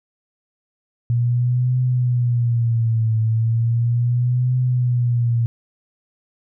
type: tone with vibrato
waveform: sine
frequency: 118.5 Hz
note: A#2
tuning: 29 cents sharp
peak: -15 dBFS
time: 1.1-5.46 s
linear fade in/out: 0 ms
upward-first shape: triangle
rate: 0.36 Hz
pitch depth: 120 cents each way
effects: none